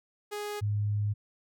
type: tone pair in turn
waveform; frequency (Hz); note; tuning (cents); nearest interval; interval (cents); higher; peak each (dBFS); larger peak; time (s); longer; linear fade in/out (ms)
sawtooth / sine; 415.3 / 103.83; G#4 / G#2; 0 / 0; 2 octaves; 2400; first; -30 / -26; second; 0.31-0.61 / 0.61-1.14; second; 20
effects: none